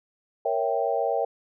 sine chord, A# diminished seventh, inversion none, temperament equal, 466.2 / 554.4 / 659.3 / 784 Hz, A#4 / C#5 / E5 / G5, 0 / 0 / 0 / 0 cents, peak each -28 dBFS, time 0.45-1.25 s, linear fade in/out 5 ms, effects none

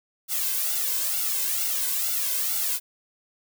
blue noise with flanger, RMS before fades -26 dBFS, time 0.28-2.8 s, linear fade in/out 50 ms, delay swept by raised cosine 1.4 to 1.95 ms, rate 2.2 Hz, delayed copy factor +1, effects none

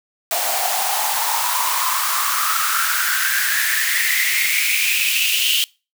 white noise with high-pass filter sweep, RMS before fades -19 dBFS, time 0.31-5.64 s, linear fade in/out 0 ms, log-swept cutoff 680 to 3000 Hz, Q 7.9, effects noise-tail reverb RT60 0.3 s tail -24 dB re dry

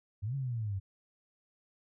sine exponential two-way sweep, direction up then down, 93.3 to 140.9 to 93.3 Hz, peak -32 dBFS, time 0.22-0.8 s, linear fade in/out 20 ms, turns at 0.35 s, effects none

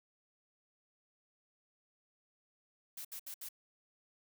blue noise bursts, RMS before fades -45 dBFS, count 4, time 2.97-3.489 s, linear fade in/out 5 ms, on 78 ms, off 69 ms, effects none

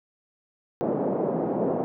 white band-pass noise, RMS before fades -26 dBFS, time 0.81-1.84 s, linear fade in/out 0 ms, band 160 to 640 Hz, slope 24 dB/octave, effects none

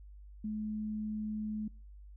sine tone, 214.1 Hz, A3, 47 cents flat, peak -34 dBFS, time 0.44-1.68 s, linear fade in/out 5 ms, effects noise-tail reverb RT60 0.4 s tail -26 dB re dry + added 50 Hz sine -49 dBFS peak until 2.16 s

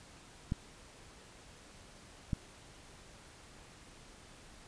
clicks, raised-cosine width 5 ms, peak -20 dBFS, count 2, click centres 0.521 / 2.332 s, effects pink hiss -56 dBFS RMS until 4.67 s + resampled to 22050 Hz

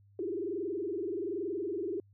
sine tone with frequency modulation, 370 Hz, F#4, in tune, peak -32 dBFS, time 0.19-2 s, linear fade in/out 2 ms, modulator 21.2 Hz, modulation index 2.3, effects added 100 Hz sine -59 dBFS peak until 2.13 s

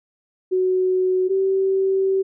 sine tone pair in turn, 370.8 / 384.6 Hz, F#4 / G4, +4 / -33 cents, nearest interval minor second, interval 63 cents, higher second, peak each -16 dBFS, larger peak neither, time 0.51-1.29 / 1.29-2.23 s, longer second, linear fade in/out 20 ms, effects none

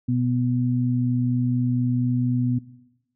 sine tone pair together, 123.47 / 247.6 Hz, B2 / B3, 0 / +5 cents, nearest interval octave, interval 1205 cents, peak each -22 dBFS, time 0.08-2.59 s, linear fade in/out 10 ms, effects noise-tail reverb RT60 0.9 s tail -18 dB re dry

